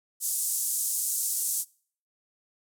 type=band-pass noise; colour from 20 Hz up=pink; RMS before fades=-29 dBFS; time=0.2-1.65 s; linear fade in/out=50 ms; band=7400 to 13000 Hz; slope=24 dB/octave; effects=noise-tail reverb RT60 0.5 s tail -24 dB re dry